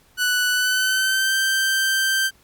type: tone with pitch glide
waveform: sawtooth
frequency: 1484 to 1563.2 Hz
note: F#6 to G6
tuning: +5 to -5 cents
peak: -14 dBFS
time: 0.17-2.31 s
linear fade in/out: 50 ms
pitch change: +90 cents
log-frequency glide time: 0.5-1.35 s
effects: pink hiss -56 dBFS RMS until 2.43 s + MP3 96 kbps